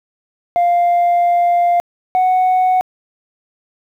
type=tone pair in turn; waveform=sine; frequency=698.5 / 740 Hz; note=F5 / F#5; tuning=0 / 0 cents; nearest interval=minor second; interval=100 cents; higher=second; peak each=-8 dBFS; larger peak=neither; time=0.56-1.8 / 2.15-2.81 s; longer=first; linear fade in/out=0 ms; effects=tanh soft clip ceiling -9 dBFS + 8-bit